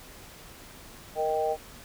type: chord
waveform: sine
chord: Eb major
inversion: second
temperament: equal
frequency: 466.2 / 622.3 / 784 Hz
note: Bb4 / Eb5 / G5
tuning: 0 / 0 / 0 cents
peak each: -29 dBFS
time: 1.15-1.57 s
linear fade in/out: 50 ms
effects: pink hiss -48 dBFS RMS until 1.84 s